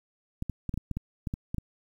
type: clicks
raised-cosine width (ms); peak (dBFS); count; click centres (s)
5; -19; 11; 0.424 / 0.497 / 0.693 / 0.741 / 0.776 / 0.913 / 0.97 / 1.272 / 1.339 / 1.545 / 1.583
effects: 9-bit